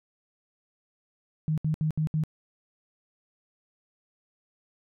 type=tone bursts; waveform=sine; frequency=155.56 Hz; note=D#3; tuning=in tune; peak=-23 dBFS; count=5; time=1.48-2.237 s; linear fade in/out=0 ms; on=97 ms; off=68 ms; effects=none